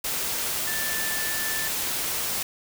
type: tone in noise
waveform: sine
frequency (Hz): 1762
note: A6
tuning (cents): +2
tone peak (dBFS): -31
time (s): 0.67-1.68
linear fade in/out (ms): 5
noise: white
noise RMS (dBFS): -28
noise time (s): 0.04-2.43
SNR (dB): -6
effects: none